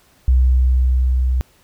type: tone with level ramp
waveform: sine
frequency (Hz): 63.5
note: B1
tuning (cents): +49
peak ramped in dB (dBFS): -9 to -14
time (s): 0.28-1.41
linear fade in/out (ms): 0
effects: pink hiss -54 dBFS RMS until 1.63 s

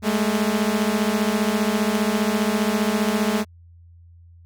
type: beating tone pair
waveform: sawtooth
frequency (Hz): 205.6 / 220.6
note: G#3 / A3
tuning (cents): -17 / +5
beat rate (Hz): 15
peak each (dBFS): -18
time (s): 0.02-3.45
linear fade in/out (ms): 50
effects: added 85 Hz sine -45 dBFS peak until 4.45 s

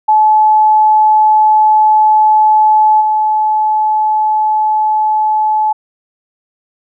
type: tone with level steps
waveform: sine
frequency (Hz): 860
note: A5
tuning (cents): -40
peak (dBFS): -5 / -9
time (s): 0.08-5.73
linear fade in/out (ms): 10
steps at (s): 3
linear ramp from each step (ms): 20
effects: none

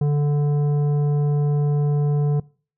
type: tone with tanh clipping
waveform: sine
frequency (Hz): 146.1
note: D3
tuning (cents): -9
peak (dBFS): -18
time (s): 0.01-2.4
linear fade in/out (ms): 5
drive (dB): 10
effects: noise-tail reverb RT60 0.4 s tail -23 dB re dry

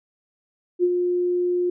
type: tone with ADSR envelope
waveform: sine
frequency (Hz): 355.8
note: F4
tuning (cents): +32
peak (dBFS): -14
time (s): 0.79-1.7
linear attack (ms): 45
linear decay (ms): 50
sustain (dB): -5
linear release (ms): 5
effects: none

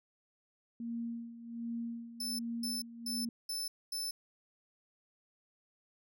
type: tone with tremolo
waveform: sine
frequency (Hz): 233.1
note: A#3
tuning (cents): 0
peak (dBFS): -35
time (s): 0.8-3.29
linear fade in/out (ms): 2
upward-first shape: sine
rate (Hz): 1.3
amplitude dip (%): 75
type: tone bursts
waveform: sawtooth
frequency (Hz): 5274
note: E8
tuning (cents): 0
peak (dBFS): -33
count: 5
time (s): 2.2-4.11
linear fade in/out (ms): 5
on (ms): 190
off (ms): 240
effects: none

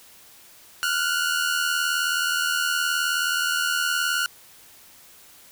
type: tone pair together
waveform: sawtooth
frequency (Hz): 1400.9 / 1480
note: F6 / F#6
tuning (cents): +5 / 0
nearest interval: minor second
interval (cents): 95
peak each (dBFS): -21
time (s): 0.83-4.26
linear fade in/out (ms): 0
effects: white hiss -50 dBFS RMS until 5.51 s

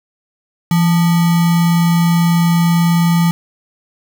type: tone with sample-and-hold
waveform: sine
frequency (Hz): 169.2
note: E3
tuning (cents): +45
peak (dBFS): -9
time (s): 0.71-3.31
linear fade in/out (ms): 2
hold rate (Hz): 1050
effects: none

